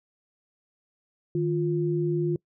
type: tone pair together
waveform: sine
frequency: 154.34 / 349.7 Hz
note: D#3 / F4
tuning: -14 / +2 cents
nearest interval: octave + major second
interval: 1416 cents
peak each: -26 / -25 dBFS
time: 1.35-2.36 s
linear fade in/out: 2 ms
effects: noise-tail reverb RT60 0.1 s tail -24 dB re dry